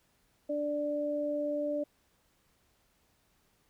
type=tone pair together; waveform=sine; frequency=293.3 / 588.5 Hz; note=D4 / D5; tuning=-2 / +3 cents; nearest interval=octave; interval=1205 cents; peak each=-35 / -31 dBFS; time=0.49-1.84 s; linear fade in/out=10 ms; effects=pink hiss -71 dBFS RMS until 3.69 s

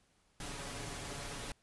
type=noise with comb filter; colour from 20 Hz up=pink; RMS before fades=-43 dBFS; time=0.4-1.52 s; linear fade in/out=2 ms; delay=7.1 ms; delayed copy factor=+0.6; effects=pink hiss -72 dBFS RMS until 1.62 s + resampled to 24000 Hz

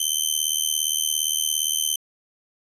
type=tone with amplitude modulation; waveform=15% pulse; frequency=3092 Hz; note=G7; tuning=24 cents flat; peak=-10 dBFS; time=0-1.96 s; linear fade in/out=5 ms; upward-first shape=sine; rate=77.4 Hz; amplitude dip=90%; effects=resampled to 32000 Hz

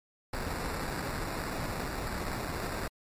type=noise with sample-and-hold; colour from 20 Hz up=pink; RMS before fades=-35 dBFS; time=0.33-2.88 s; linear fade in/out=5 ms; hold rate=3150 Hz; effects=MP3 64 kbps

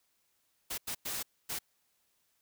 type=noise bursts at uneven times; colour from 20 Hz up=white; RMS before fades=-37 dBFS; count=4; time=0.7-0.78 / 0.87-0.95 / 1.05-1.23 / 1.49-1.59 s; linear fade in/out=10 ms; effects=white hiss -75 dBFS RMS until 2.41 s

